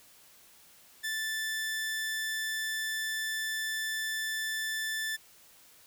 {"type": "tone", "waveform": "sawtooth", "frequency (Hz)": 1760, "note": "A6", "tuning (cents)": 0, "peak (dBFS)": -28, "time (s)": [1.03, 5.17], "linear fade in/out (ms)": 20, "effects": ["white hiss -58 dBFS RMS until 5.86 s"]}